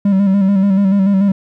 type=tone with vibrato; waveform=triangle; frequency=196 Hz; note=G3; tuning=in tune; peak=-7 dBFS; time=0.05-1.32 s; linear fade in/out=5 ms; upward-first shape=square; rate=6.9 Hz; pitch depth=44 cents each way; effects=none